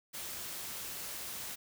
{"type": "noise", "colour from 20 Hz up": "white", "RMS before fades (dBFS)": -42, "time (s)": [0.13, 1.56], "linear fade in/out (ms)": 20, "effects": []}